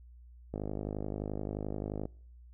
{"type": "click train", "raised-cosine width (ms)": 2, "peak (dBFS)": -23, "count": 79, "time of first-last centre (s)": [0.54, 2.055], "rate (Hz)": 51.5, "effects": ["noise-tail reverb RT60 0.6 s tail -26 dB re dry", "added 60 Hz sine -51 dBFS peak until 2.53 s"]}